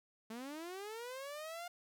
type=linear sweep; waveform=sawtooth; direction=up; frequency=215.4 to 711 Hz; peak=-40 dBFS; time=0.3-1.68 s; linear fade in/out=5 ms; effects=none